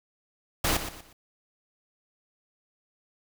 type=noise with echo; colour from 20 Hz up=pink; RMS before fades=-25 dBFS; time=0.64-0.77 s; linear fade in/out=5 ms; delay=120 ms; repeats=3; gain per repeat=-10 dB; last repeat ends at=1.13 s; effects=none